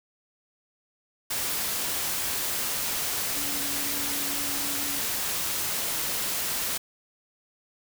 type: tone in noise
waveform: sine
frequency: 283.6 Hz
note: C#4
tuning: 40 cents sharp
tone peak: -39 dBFS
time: 3.36-5 s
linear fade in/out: 10 ms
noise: white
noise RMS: -29 dBFS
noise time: 1.3-6.78 s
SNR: -13 dB
effects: none